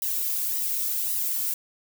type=noise with flanger; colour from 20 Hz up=violet; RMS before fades=-27 dBFS; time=0.02-1.54 s; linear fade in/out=2 ms; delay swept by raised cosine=1 to 2.3 ms; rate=1.8 Hz; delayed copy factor=+1; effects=none